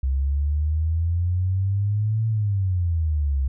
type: exponential two-way sweep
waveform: sine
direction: up then down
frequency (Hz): 65.5 to 112.5 to 65.5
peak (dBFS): -19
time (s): 0.03-3.48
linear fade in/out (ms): 5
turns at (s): 2.27
effects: none